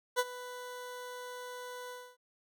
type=tone with ADSR envelope; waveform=20% pulse; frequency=495.9 Hz; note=B4; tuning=7 cents sharp; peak=-20 dBFS; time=0.16-2.17 s; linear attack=32 ms; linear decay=43 ms; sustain=-17 dB; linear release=270 ms; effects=none